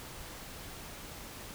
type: silence
effects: pink hiss -46 dBFS RMS until 1.54 s